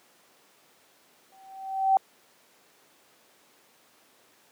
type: tone with exponential growth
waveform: sine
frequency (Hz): 771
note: G5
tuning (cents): -29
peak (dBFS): -15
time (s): 1.32-1.97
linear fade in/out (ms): 1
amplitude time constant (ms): 140
effects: pink hiss -60 dBFS RMS until 4.51 s + high-pass 300 Hz 12 dB/octave